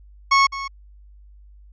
30% pulse tone with echo, 1100 Hz, C#6, 14 cents flat, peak -10 dBFS, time 0.31-0.47 s, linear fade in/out 10 ms, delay 210 ms, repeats 1, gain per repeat -14 dB, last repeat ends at 0.68 s, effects added 50 Hz sine -44 dBFS peak until 1.72 s + resampled to 16000 Hz

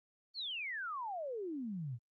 sine exponential sweep, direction down, 4555 to 110 Hz, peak -38 dBFS, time 0.34-1.99 s, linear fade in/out 50 ms, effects Opus 24 kbps

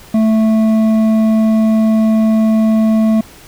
sine tone with hard clipping, 220 Hz, A3, in tune, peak -10 dBFS, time 0.14-3.21 s, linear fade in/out 5 ms, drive 7 dB, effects pink hiss -39 dBFS RMS until 3.47 s

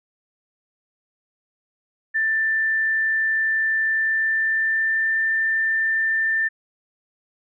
sine tone with pitch glide, 1774 to 1786.3 Hz, A6 to A6, +14 to +26 cents, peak -18 dBFS, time 2.14-6.49 s, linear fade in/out 20 ms, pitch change +12 cents, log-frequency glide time 3.88-5.21 s, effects none

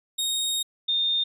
sawtooth / sine tone pair in turn, 3729 / 3642 Hz, A#7 / A#7, 0 / -41 cents, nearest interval unison, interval 41 cents, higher first, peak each -21 dBFS, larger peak neither, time 0.18-0.63 / 0.88-1.24 s, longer first, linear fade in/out 10 ms, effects resampled to 32000 Hz

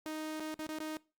sawtooth tone with dropouts, 311.1 Hz, D#4, in tune, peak -34 dBFS, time 0.06-0.97 s, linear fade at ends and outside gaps 0 ms, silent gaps 0.397-0.403 / 0.542-0.592 / 0.666-0.69 / 0.786-0.803 s, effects noise-tail reverb RT60 0.3 s tail -22 dB re dry + Opus 48 kbps

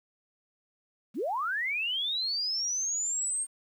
sine linear sweep, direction up, 167.3 to 8640 Hz, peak -28 dBFS, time 1.14-3.47 s, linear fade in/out 50 ms, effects 10-bit

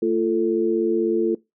sine tone cluster, 224.5 / 344.6 / 440.8 Hz, A3 / F4 / A4, +35 / -23 / +3 cents, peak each -26 / -20 / -22 dBFS, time 0.02-1.35 s, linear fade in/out 5 ms, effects noise-tail reverb RT60 0.2 s tail -21 dB re dry

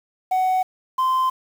sine tone pair in turn, 746 / 1037.2 Hz, F#5 / C6, +14 / -15 cents, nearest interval tritone, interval 571 cents, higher second, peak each -14 dBFS, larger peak neither, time 0.31-0.63 / 0.98-1.3 s, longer neither, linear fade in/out 10 ms, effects tanh soft clip ceiling -16 dBFS + 7-bit

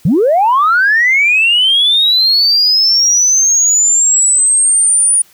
sine linear sweep, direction up, 130.9 to 9620 Hz, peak -6 dBFS, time 0.05-5.22 s, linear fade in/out 5 ms, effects tanh soft clip ceiling -3 dBFS + white hiss -47 dBFS RMS until 5.33 s

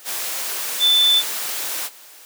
sine tone in noise, 3520 Hz, A7, in tune, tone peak -12 dBFS, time 0.79-1.23 s, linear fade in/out 50 ms, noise white, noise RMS -26 dBFS, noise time 0.04-1.9 s, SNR +11 dB, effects white hiss -44 dBFS RMS until 2.25 s + high-pass 400 Hz 12 dB/octave

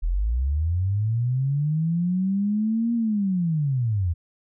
sine linear two-way sweep, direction up then down, 38 to 236.6 to 80.1 Hz, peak -20 dBFS, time 0.02-4.14 s, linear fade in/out 20 ms, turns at 2.94 s, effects none

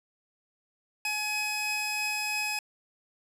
sawtooth tone pair together, 846 / 2535 Hz, G#5 / D#7, +32 / +32 cents, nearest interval octave + perfect fifth, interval 1900 cents, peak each -32 / -26 dBFS, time 1.05-2.59 s, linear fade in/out 2 ms, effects low-pass 12000 Hz 12 dB/octave

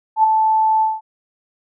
sine tone with ADSR envelope, 876 Hz, A5, 8 cents flat, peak -7 dBFS, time 0.16-1.01 s, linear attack 78 ms, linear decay 6 ms, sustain -5 dB, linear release 190 ms, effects none

